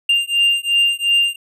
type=beating tone pair; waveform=triangle; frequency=2794 / 2796.8 Hz; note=F7 / F7; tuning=0 / +2 cents; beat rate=2.8 Hz; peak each=-15 / -15 dBFS; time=0.09-1.36 s; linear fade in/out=5 ms; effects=resampled to 32000 Hz